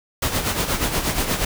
pink noise with tremolo, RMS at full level -20 dBFS, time 0.22-1.45 s, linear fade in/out 5 ms, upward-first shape sine, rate 8.4 Hz, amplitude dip 60%, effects none

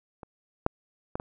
clicks, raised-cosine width 1 ms, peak -27 / -8 / -17 / -21 dBFS, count 4, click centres 0.232 / 0.664 / 1.155 / 1.199 s, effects none

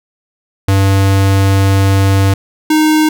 square tone pair in turn, 97.5 / 309.5 Hz, G2 / D#4, -9 / -9 cents, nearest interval octave + minor sixth, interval 2000 cents, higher second, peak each -8 dBFS, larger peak neither, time 0.68-2.34 / 2.7-3.09 s, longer first, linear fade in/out 5 ms, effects none

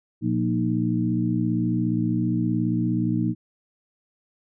sine tone cluster, 119.1 / 178.1 / 235.4 / 310.3 Hz, A#2 / F3 / A#3 / D#4, +38 / +34 / +17 / -5 cents, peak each -26 dBFS, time 0.21-3.35 s, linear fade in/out 50 ms, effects none

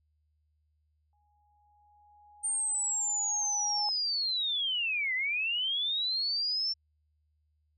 sine tone with exponential growth, 830.6 Hz, G#5, in tune, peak -32 dBFS, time 1.13-3.89 s, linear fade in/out 1 ms, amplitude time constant 600 ms
sine linear two-way sweep, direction down then up, 8870 to 1978 to 5450 Hz, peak -28 dBFS, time 2.43-6.74 s, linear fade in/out 20 ms, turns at 5.14 s
effects added 76 Hz sine -70 dBFS peak until 7.77 s

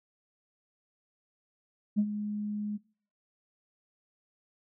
sine tone with ADSR envelope, 208.7 Hz, G#3, 9 cents sharp, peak -20 dBFS, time 1.96-2.78 s, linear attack 29 ms, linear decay 65 ms, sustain -11 dB, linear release 23 ms, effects noise-tail reverb RT60 0.5 s tail -24 dB re dry + tanh soft clip ceiling -18 dBFS

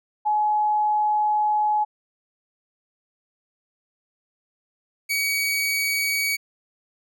sine / sawtooth tone pair in turn, 846 / 2259 Hz, G#5 / C#7, +32 / +32 cents, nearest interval octave + perfect fourth, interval 1700 cents, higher second, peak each -18 dBFS, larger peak neither, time 0.25-1.85 / 5.09-6.37 s, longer first, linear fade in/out 20 ms, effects none

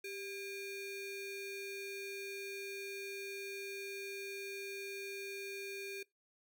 square ring-modulated tone, 1006 Hz, B5, 32 cents sharp, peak -40 dBFS, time 0.04-6.03 s, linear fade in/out 5 ms, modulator 1400 Hz, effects noise-tail reverb RT60 0.2 s tail -22 dB re dry

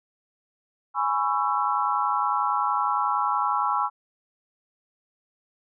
sine chord, C# minor seventh, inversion second, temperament just, 831.5 / 997.9 / 1108.7 / 1330.5 Hz, G#5 / B5 / C#6 / E6, +2 / +18 / 0 / +16 cents, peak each -27 dBFS, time 0.94-3.9 s, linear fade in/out 50 ms, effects none

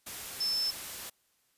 sine tone in noise, 5274 Hz, E8, in tune, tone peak -28 dBFS, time 0.4-0.71 s, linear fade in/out 10 ms, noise white, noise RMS -41 dBFS, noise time 0.06-1.1 s, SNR +10 dB, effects white hiss -72 dBFS RMS until 1.57 s + resampled to 32000 Hz

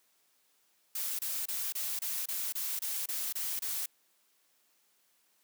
blue noise bursts, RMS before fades -35 dBFS, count 11, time 0.95-3.86 s, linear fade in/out 5 ms, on 240 ms, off 27 ms, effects white hiss -71 dBFS RMS until 5.43 s + high-pass 200 Hz 12 dB/octave

